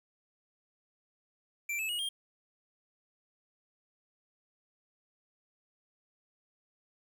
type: tone with pitch steps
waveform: square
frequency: 2349 / 2606 / 2892 / 3209 Hz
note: D7 / E7 / F#7 / G7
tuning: 0 / -20 / -40 / +40 cents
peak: -33 dBFS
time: 1.69-2.09 s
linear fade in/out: 5 ms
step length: 100 ms
effects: 11-bit